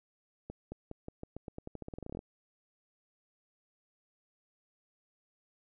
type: accelerating click train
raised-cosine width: 2 ms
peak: -28 dBFS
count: 21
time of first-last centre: 0.5-2.191 s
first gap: 220 ms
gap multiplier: 0.88
effects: none